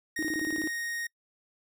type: tone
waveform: 45% pulse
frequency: 1864.7 Hz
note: A#6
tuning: in tune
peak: -32 dBFS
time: 0.16-1.07 s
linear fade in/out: 5 ms
type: tone bursts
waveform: sine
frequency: 313.7 Hz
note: D#4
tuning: 14 cents sharp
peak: -29 dBFS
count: 9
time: 0.19-0.674 s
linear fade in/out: 0 ms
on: 36 ms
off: 20 ms
effects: noise-tail reverb RT60 0.1 s tail -26 dB re dry